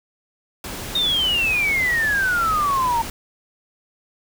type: noise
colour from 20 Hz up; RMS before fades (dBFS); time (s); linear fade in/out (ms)
pink; -31; 0.64-3.1; 2
type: exponential sweep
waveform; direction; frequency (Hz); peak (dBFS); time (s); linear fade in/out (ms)
sine; down; 3729 to 904; -17; 0.95-3.02; 5
effects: none